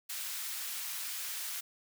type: high-pass noise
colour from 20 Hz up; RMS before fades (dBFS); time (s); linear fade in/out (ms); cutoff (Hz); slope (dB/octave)
white; -39; 0.09-1.61; 10; 1300; 12
effects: none